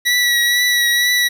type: tone with vibrato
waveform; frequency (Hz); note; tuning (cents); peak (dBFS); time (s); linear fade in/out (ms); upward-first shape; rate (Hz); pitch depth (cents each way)
25% pulse; 1939; B6; -32; -9; 0.05-1.29; 20; triangle; 2.1; 29
effects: 7-bit